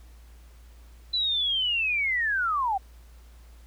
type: linear sweep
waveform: sine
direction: down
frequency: 4013 to 740 Hz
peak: -23 dBFS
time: 1.13-2.78 s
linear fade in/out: 10 ms
effects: added 58 Hz sine -47 dBFS peak until 3.66 s + pink hiss -60 dBFS RMS until 3.66 s